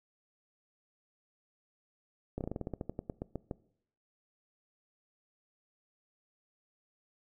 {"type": "slowing click train", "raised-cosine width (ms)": 2, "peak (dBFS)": -23, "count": 16, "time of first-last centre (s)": [2.38, 3.512], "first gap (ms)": 28, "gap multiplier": 1.13, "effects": ["noise-tail reverb RT60 0.7 s tail -21 dB re dry"]}